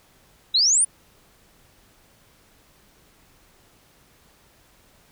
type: exponential sweep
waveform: sine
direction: up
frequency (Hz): 3776 to 9900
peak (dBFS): -15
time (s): 0.54-0.85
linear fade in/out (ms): 10
effects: pink hiss -57 dBFS RMS until 5.11 s